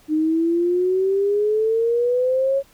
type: exponential sweep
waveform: sine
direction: up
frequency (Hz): 304.9 to 554.4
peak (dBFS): -16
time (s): 0.08-2.63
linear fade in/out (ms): 50
effects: pink hiss -54 dBFS RMS until 2.73 s